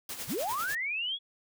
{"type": "noise with tremolo", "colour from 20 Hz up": "white", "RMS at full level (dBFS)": -37, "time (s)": [0.09, 0.75], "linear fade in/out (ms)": 2, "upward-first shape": "sine", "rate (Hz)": 10, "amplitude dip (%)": 60}
{"type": "linear sweep", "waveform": "sine", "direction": "up", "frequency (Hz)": [67.4, 3415], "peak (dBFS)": -30, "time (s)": [0.27, 1.19], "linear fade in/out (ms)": 50}
{"effects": []}